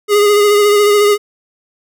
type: tone with vibrato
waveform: square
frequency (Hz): 412.9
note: G#4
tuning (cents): -10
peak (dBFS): -8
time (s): 0.08-1.18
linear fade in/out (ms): 50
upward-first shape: sine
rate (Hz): 14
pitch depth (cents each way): 27
effects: none